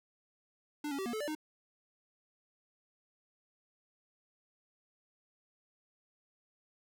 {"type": "tone with pitch steps", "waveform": "square", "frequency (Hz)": [296.5, 278.3, 384.6, 238.1, 434.1, 586, 307.7], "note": ["D4", "C#4", "G4", "A#3", "A4", "D5", "D#4"], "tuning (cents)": [17, 7, -33, 37, -23, -4, -19], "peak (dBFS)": -36, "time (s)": [0.84, 1.351], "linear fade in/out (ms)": 5, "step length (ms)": 73, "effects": []}